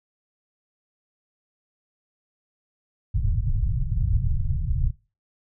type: low-pass noise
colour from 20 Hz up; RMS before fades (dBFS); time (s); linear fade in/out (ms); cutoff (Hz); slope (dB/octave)
pink; -23; 3.14-4.91; 10; 140; 48
effects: noise-tail reverb RT60 0.3 s tail -18 dB re dry

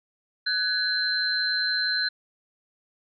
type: tone cluster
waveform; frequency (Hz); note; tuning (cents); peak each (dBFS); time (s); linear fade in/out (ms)
sine; 1504 / 1675 / 4107; F#6 / G#6 / C8; +28 / +14 / -33; -28 / -30 / -25; 0.46-2.09; 10
effects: none

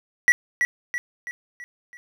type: tone with echo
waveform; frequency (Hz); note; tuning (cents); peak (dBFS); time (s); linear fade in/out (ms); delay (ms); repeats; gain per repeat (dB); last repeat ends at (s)
triangle; 1943; B6; -29; -10; 0.28-0.32; 0; 330; 5; -6; 1.97
effects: none

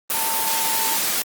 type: tone in noise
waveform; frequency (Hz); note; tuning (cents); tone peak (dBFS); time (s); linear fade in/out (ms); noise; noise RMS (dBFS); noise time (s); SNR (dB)
sine; 898; A5; +35; -26; 0.14-0.97; 0; white; -22; 0.1-1.22; -7
effects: high-pass 200 Hz 12 dB/octave + Opus 24 kbps

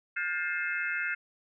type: tone cluster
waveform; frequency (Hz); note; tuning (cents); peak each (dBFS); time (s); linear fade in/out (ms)
sine; 1423 / 1587 / 1763 / 2119 / 2607; F6 / G6 / A6 / C7 / E7; +32 / +21 / +3 / +21 / -20; -34 / -35 / -38 / -35 / -38; 0.16-1.15; 10
effects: none

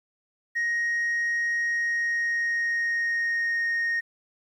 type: tone with pitch glide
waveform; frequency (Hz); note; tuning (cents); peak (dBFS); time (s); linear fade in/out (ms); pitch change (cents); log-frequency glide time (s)
sine; 1876 to 1856.6; A#6 to A#6; +11 to -7; -21; 0.55-4.01; 20; -18; 1.58-3.65
effects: tanh soft clip ceiling -22 dBFS + 10-bit

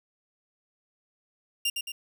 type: tone with echo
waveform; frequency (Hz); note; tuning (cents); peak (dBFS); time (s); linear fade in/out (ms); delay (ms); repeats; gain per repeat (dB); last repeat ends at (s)
sawtooth; 2794; F7; 0; -21; 1.65-1.7; 5; 110; 2; -5; 1.92
effects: none

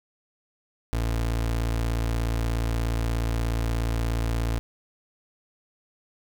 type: tone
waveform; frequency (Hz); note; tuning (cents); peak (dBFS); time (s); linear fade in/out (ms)
30% pulse; 56.8; A#1; -44; -21; 0.93-4.59; 0
effects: none

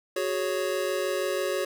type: chord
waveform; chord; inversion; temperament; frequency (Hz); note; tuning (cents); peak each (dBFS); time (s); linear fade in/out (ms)
square; F# suspended second; none; just; 370 / 416.2 / 555; F#4 / G#4 / C#5; 0 / +4 / +2; -31 / -33 / -30; 0.16-1.65; 5
effects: none

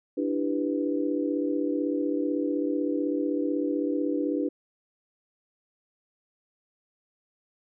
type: chord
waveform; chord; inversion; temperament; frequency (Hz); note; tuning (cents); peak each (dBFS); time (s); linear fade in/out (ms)
sine; E minor seventh; third; equal; 293.7 / 329.6 / 392 / 493.9; D4 / E4 / G4 / B4; 0 / 0 / 0 / 0; -27 / -31 / -33 / -32; 0.17-4.49; 10
effects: none

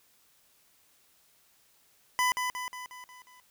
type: tone with echo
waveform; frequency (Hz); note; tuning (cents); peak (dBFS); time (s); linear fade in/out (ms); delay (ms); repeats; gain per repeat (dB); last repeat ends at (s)
25% pulse; 1000; B5; +21; -20; 2.19-2.32; 0; 180; 6; -5; 3.4
effects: white hiss -65 dBFS RMS until 3.5 s

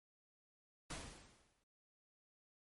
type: noise with exponential decay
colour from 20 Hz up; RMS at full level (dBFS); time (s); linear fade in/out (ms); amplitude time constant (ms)
pink; -44; 0.9-1.64; 5; 160
effects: MP3 48 kbps

